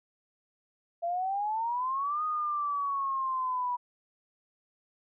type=exponential two-way sweep; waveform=sine; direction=up then down; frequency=672 to 1245 to 973 Hz; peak=-28 dBFS; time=1.02-3.77 s; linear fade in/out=20 ms; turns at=2.24 s; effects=none